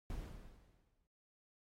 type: noise with exponential decay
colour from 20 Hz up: brown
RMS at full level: -42 dBFS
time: 0.1-1.07 s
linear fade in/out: 1 ms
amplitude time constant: 210 ms
effects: AAC 48 kbps